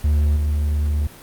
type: tone with level steps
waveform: triangle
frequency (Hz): 74.3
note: D2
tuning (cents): +21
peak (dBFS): -12 / -15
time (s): 0.04-1.07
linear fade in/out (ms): 5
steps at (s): 0.36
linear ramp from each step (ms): 5
effects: pink hiss -42 dBFS RMS until 1.22 s + Opus 48 kbps